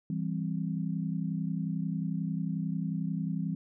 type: chord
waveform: sine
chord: C major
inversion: first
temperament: equal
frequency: 164.81 / 196 / 261.6 Hz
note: E3 / G3 / C4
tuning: 0 / 0 / 0 cents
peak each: -32 / -34 / -38 dBFS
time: 0.1-3.55 s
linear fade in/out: 2 ms
effects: none